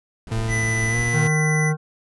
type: noise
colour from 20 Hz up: brown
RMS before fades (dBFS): -32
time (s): 0.27-1.09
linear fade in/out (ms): 2
type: tone with pitch glide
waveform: 40% pulse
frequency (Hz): 112 to 118.39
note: A2 to A#2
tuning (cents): +31 to +27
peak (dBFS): -21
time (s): 0.31-1.28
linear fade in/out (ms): 10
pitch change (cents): +96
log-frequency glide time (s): 0.89-0.97
type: tone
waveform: square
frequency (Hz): 1995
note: B6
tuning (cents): +17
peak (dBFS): -23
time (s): 0.48-1.73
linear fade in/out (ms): 50
type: harmonic tone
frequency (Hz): 154.4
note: D#3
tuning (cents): -13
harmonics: 1 / 3 / 5 / 7 / 9 / 10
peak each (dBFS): -18 / -28 / -32 / -35 / -37 / -38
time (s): 1.12-1.77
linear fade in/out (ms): 50
effects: resampled to 24000 Hz